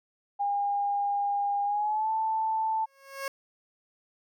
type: tone with pitch glide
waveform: sine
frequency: 809 to 882.2 Hz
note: G#5 to A5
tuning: -46 to +4 cents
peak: -25 dBFS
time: 0.39-2.86 s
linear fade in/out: 20 ms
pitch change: +150 cents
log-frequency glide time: 1.64-2.11 s
type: tone with exponential growth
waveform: 15% pulse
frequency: 546 Hz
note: C#5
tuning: 26 cents flat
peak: -23 dBFS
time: 2.85-3.28 s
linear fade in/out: 2 ms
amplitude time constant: 92 ms
effects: none